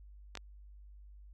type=clicks; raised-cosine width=0.2 ms; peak=-24 dBFS; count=2; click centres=0.353 / 0.373 s; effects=added 50 Hz sine -51 dBFS peak until 1.33 s